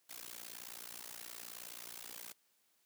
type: noise with amplitude modulation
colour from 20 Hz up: white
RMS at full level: -45 dBFS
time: 0.09-2.33 s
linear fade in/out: 10 ms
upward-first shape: sine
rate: 59 Hz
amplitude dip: 100%
effects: white hiss -75 dBFS RMS until 2.85 s + high-pass 150 Hz 12 dB/octave